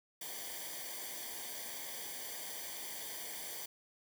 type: noise with comb filter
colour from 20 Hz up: white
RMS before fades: -44 dBFS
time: 0.21-3.66 s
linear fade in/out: 5 ms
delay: 0.75 ms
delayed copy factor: -0.8
effects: none